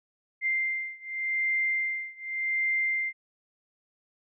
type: beating tone pair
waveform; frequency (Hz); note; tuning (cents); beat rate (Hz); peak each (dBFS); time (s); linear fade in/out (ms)
sine; 2093 / 2093.86; C7 / C7; 0 / +1; 0.86; -29 / -30; 0.41-3.13; 50
effects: none